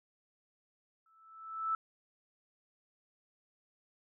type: tone with exponential growth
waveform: sine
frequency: 1316 Hz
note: E6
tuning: 3 cents flat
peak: -28 dBFS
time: 1.06-1.75 s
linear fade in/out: 2 ms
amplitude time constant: 150 ms
effects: none